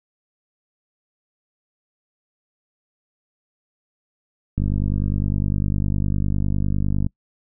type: click train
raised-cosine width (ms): 5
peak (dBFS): -10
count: 125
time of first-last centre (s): 4.58-7.065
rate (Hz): 49.9
effects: noise-tail reverb RT60 0.1 s tail -26 dB re dry